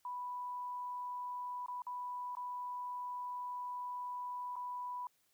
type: tone with dropouts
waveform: sine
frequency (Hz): 987.8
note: B5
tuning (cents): 0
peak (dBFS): -39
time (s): 0.05-5.07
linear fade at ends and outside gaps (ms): 2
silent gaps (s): 1.662-1.683 / 1.82-1.867 / 2.352-2.369 / 4.557-4.564
effects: white hiss -75 dBFS RMS until 5.33 s